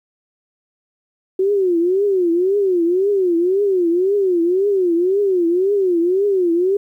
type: tone with vibrato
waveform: sine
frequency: 370 Hz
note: F#4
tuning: in tune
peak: -13 dBFS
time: 1.39-6.77 s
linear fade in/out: 5 ms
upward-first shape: triangle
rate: 1.9 Hz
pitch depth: 200 cents each way
effects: 9-bit